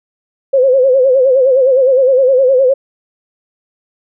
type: tone with vibrato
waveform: sine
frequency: 523.3 Hz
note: C5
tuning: in tune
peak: -6 dBFS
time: 0.53-2.74 s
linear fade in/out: 10 ms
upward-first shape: sine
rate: 9.7 Hz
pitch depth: 89 cents each way
effects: none